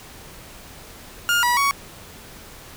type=tone with pitch steps; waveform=30% pulse; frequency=1415 / 970 / 1119 Hz; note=F6 / B5 / C#6; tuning=+22 / -31 / +16 cents; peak=-14 dBFS; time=1.29-1.71 s; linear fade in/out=0 ms; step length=140 ms; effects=pink hiss -42 dBFS RMS until 2.76 s